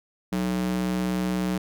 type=tone with high-pass filter; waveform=square; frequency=61.74 Hz; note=B1; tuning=in tune; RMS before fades=-26 dBFS; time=0.32-1.58 s; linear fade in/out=5 ms; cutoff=200 Hz; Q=2.3; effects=none